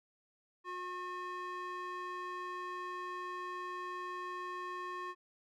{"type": "tone with band-pass filter", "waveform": "square", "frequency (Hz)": 361.3, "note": "F#4", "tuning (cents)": -41, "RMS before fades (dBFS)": -42, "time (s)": [0.64, 5.15], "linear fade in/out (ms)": 50, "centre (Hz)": 1300, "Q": 2.2, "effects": []}